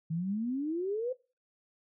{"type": "exponential sweep", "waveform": "sine", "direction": "up", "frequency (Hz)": [156.1, 521], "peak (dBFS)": -30, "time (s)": [0.1, 1.13], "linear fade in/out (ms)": 10, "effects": ["noise-tail reverb RT60 0.3 s tail -19 dB re dry"]}